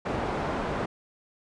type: low-pass noise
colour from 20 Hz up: white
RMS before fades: -30 dBFS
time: 0.05-0.86 s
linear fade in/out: 10 ms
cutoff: 880 Hz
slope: 12 dB/octave
effects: resampled to 22050 Hz